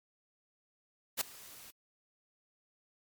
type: noise with ADSR envelope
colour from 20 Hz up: white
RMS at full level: -29 dBFS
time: 1.17-1.71 s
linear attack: 41 ms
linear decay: 4 ms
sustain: -23 dB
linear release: 9 ms
effects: MP3 96 kbps